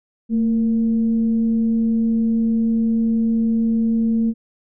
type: tone with frequency modulation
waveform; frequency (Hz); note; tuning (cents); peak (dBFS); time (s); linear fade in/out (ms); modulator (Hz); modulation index
sine; 225.8; A3; +45; -15; 0.29-4.34; 50; 241; 0.21
effects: none